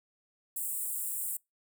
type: high-pass noise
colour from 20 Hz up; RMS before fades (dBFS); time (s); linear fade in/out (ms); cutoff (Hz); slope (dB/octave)
pink; -35; 0.56-1.37; 5; 7700; 96
effects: noise-tail reverb RT60 0.2 s tail -26 dB re dry